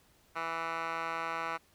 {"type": "tone with band-pass filter", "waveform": "10% pulse", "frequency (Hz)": 164.81, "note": "E3", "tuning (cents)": 0, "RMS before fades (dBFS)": -36, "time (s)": [0.35, 1.58], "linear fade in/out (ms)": 20, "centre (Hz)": 1500, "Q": 4.7, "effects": ["pink hiss -66 dBFS RMS until 1.74 s"]}